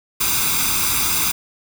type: noise with comb filter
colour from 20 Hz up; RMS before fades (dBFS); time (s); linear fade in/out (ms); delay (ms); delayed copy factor
white; -19; 0.2-1.32; 10; 0.82; +0.8
effects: none